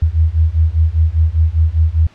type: beating tone pair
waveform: sine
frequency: 77.8 / 82.8 Hz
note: D#2 / E2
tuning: 0 / +8 cents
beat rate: 5 Hz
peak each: -13 dBFS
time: 0.02-2.07 s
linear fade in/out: 5 ms
effects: pink hiss -47 dBFS RMS until 2.14 s + low-pass 4000 Hz 12 dB/octave